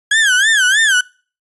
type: tone with vibrato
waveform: 35% pulse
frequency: 1631 Hz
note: G#6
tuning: 32 cents flat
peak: -8 dBFS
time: 0.11-1.01 s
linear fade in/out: 5 ms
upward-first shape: sine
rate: 3.2 Hz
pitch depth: 180 cents each way
effects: noise-tail reverb RT60 0.4 s tail -25 dB re dry + resampled to 24000 Hz